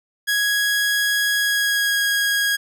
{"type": "tone with pitch glide", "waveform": "sawtooth", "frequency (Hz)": [1661.2, 1645], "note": ["G#6", "G#6"], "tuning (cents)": [0, -17], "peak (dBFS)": -14, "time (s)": [0.27, 2.57], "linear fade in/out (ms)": 20, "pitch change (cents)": -17, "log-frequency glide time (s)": [1.38, 2], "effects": []}